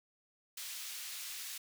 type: high-pass noise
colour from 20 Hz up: pink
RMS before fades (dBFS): -44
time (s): 0.57-1.58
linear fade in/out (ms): 5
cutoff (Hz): 2800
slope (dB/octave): 12
effects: none